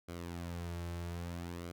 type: tone with flanger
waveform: sawtooth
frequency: 86.1 Hz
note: F2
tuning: 24 cents flat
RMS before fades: -42 dBFS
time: 0.08-1.72 s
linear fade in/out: 10 ms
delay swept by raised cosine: 1.1 to 4.2 ms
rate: 0.61 Hz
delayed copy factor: -0.55
effects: none